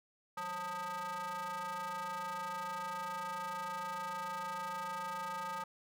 square ring-modulated tone, 176.1 Hz, F3, 15 cents sharp, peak -36 dBFS, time 0.37-5.64 s, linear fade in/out 5 ms, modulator 1070 Hz, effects none

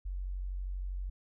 sine tone, 46.27 Hz, F#1, 1 cent sharp, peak -34 dBFS, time 0.05-1.1 s, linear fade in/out 10 ms, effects none

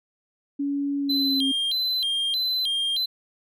sine tone with pitch glide, 282.4 to 270.1 Hz, C#4 to C#4, +32 to -45 cents, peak -23 dBFS, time 0.59-1.52 s, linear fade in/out 10 ms, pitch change -77 cents, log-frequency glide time 0.99-1.41 s
triangle tone with vibrato, 3600 Hz, A7, 39 cents sharp, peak -21 dBFS, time 1.09-3.06 s, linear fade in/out 10 ms, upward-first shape square, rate 1.6 Hz, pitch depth 200 cents each way
effects none

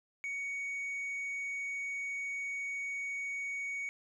sine tone with tanh clipping, 2237 Hz, C#7, 15 cents sharp, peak -36 dBFS, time 0.24-3.89 s, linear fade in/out 0 ms, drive 3 dB, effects none

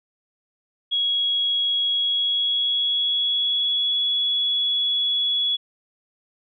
sine tone with pitch glide, 3322 to 3380 Hz, G#7 to G#7, 0 to +30 cents, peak -19 dBFS, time 0.91-5.57 s, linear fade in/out 20 ms, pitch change +30 cents, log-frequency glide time 1.91-4 s, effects none

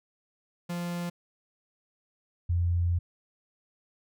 45% pulse / sine tone pair in turn, 173.9 / 86.72 Hz, F3 / F2, -7 / -12 cents, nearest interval octave, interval 1205 cents, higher first, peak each -31 / -23 dBFS, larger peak second, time 0.69-1.1 / 2.49-2.99 s, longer second, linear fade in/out 10 ms, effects none

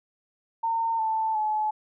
sine tone with pitch steps, 911 / 883.5 / 856.9 Hz, A#5 / A5 / A5, -40 / +7 / -46 cents, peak -23 dBFS, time 0.63-1.71 s, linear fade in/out 10 ms, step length 360 ms, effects none

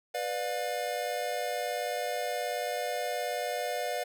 square chord, B diminished, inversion none, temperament just, 493.9 / 592.7 / 711.2 Hz, B4 / D5 / F5, 0 / +16 / +31 cents, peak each -37 / -36 / -35 dBFS, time 0.14-4.04 s, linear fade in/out 10 ms, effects none

